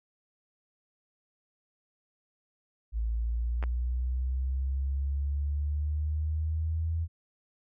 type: linear sweep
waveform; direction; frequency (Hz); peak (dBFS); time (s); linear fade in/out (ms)
sine; up; 55 to 82.7; -27; 2.92-7.08; 50
type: clicks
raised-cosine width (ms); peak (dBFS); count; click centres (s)
0.5; -23; 2; 3.627 / 3.638
effects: none